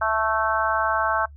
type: harmonic tone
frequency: 220 Hz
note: A3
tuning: in tune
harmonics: 3 / 4 / 5 / 6 / 7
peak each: -26 / -26 / -26 / -26 / -26 dBFS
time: 0.01-1.26 s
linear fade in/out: 10 ms
effects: noise-tail reverb RT60 0.1 s tail -22 dB re dry + added 72 Hz sine -41 dBFS peak until 1.36 s